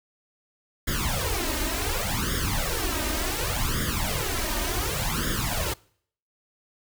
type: noise with flanger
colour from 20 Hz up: pink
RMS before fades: -27 dBFS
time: 0.87-5.74 s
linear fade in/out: 10 ms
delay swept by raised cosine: 0.58 to 3.28 ms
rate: 0.68 Hz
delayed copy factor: +0.9
effects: noise-tail reverb RT60 0.6 s tail -24 dB re dry